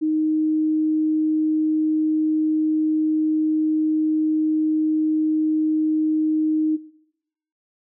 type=tone; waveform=sine; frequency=311.1 Hz; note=D#4; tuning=in tune; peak=-18 dBFS; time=0.01-6.77 s; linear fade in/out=20 ms; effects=noise-tail reverb RT60 0.8 s tail -19 dB re dry